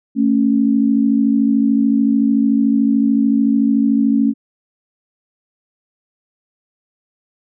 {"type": "tone pair together", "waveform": "sine", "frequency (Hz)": [222.6, 276.2], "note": ["A3", "C#4"], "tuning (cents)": [20, -6], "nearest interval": "major third", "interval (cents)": 374, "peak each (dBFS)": [-14, -14], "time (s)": [0.15, 4.34], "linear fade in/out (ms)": 50, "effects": []}